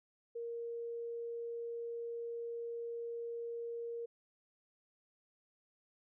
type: tone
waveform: sine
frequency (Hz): 467.5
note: A#4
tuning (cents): +5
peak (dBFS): -39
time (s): 0.35-4.06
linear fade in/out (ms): 10
effects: none